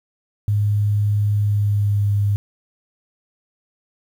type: tone with pitch glide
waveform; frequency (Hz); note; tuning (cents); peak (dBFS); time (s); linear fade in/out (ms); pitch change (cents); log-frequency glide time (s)
sine; 103.6 to 101.82; G#2 to G#2; -4 to -34; -15; 0.48-2.36; 0; -30; 1.36-2.13
effects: 8-bit